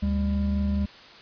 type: tone pair together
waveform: triangle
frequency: 74.97 / 200.4 Hz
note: D2 / G3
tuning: +36 / +38 cents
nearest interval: octave + perfect fourth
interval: 1702 cents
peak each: -23 dBFS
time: 0.02-0.86 s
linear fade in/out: 10 ms
effects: white hiss -47 dBFS RMS until 1.21 s + resampled to 11025 Hz